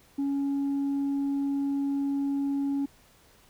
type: tone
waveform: sine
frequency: 279 Hz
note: C#4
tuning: 11 cents sharp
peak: -23 dBFS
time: 0.18-2.86 s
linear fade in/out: 10 ms
effects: tanh soft clip ceiling -24 dBFS + pink hiss -59 dBFS RMS until 3.49 s